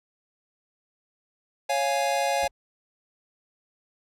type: chord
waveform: square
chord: Db major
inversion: none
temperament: equal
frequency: 554.4 / 698.5 / 830.6 Hz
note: Db5 / F5 / Ab5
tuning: 0 / 0 / 0 cents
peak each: -28 dBFS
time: 1.69-2.48 s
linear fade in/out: 10 ms
type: noise with exponential decay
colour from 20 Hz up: brown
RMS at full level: -32 dBFS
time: 2.43-2.51 s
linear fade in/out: 1 ms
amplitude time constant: 17 ms
effects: low-pass 11000 Hz 12 dB/octave